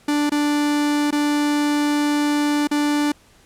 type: tone with dropouts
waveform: 45% pulse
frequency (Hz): 293.7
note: D4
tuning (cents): 0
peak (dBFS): -17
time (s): 0.08-3.12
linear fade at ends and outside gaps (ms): 5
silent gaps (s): 0.296-0.318 / 1.108-1.125 / 2.673-2.712
effects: pink hiss -53 dBFS RMS until 3.45 s + low-pass 11000 Hz 12 dB/octave